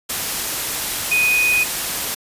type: tone in noise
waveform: sine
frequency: 2489 Hz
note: D#7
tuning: in tune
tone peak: -14 dBFS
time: 1.11-1.64 s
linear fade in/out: 10 ms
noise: white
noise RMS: -23 dBFS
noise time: 0.09-2.15 s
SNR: +6 dB
effects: resampled to 32000 Hz